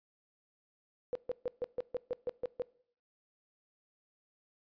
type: tone bursts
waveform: sine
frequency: 493.9 Hz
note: B4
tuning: in tune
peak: -31 dBFS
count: 10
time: 1.13-2.62 s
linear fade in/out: 0 ms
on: 23 ms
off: 140 ms
effects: noise-tail reverb RT60 0.6 s tail -22 dB re dry + resampled to 11025 Hz